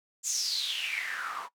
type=noise with band-pass filter sweep; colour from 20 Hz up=white; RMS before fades=-33 dBFS; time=0.23-1.49 s; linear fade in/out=50 ms; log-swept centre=7200 to 940 Hz; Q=7.6; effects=noise-tail reverb RT60 0.1 s tail -19 dB re dry